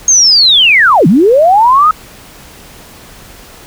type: linear two-way sweep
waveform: sine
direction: down then up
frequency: 6530 to 148.4 to 1292 Hz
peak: -3 dBFS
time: 0.08-1.91 s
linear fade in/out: 2 ms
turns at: 1.07 s
effects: pink hiss -35 dBFS RMS until 3.66 s